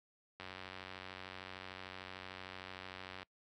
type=click train; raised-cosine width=0.3 ms; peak=-30 dBFS; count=265; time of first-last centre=0.4-3.23 s; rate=93.3 Hz; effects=noise-tail reverb RT60 0.1 s tail -25 dB re dry + high-pass 60 Hz 12 dB/octave